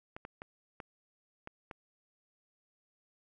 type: clicks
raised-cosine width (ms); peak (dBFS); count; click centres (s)
0.5; -28; 6; 0.165 / 0.251 / 0.419 / 0.802 / 1.474 / 1.712
effects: none